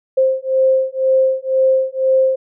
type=beating tone pair; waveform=sine; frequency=525 / 527 Hz; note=C5 / C5; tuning=+6 / +12 cents; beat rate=2 Hz; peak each=-15 dBFS; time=0.17-2.36 s; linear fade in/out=10 ms; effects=none